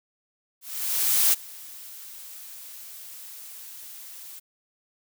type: noise with ADSR envelope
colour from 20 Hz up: blue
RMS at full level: -19 dBFS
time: 0.61-4.4 s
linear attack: 720 ms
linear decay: 18 ms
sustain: -23 dB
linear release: 16 ms
effects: none